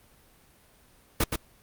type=noise with echo; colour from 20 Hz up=pink; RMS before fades=-23 dBFS; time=1.2-1.24 s; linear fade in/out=5 ms; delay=120 ms; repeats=1; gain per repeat=-5 dB; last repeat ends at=1.36 s; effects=pink hiss -59 dBFS RMS until 1.62 s + Opus 32 kbps